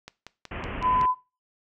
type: click train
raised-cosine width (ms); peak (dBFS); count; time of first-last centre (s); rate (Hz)
0.2; -22; 6; 0.08-1.013; 5.36
type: low-pass noise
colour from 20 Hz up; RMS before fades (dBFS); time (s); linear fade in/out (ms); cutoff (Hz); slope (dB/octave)
pink; -34; 0.51-1.06; 5; 3000; 96
type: tone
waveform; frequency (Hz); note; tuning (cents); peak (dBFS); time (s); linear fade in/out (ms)
sine; 1008; B5; +35; -20; 0.81-1.15; 50
effects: noise-tail reverb RT60 0.3 s tail -19 dB re dry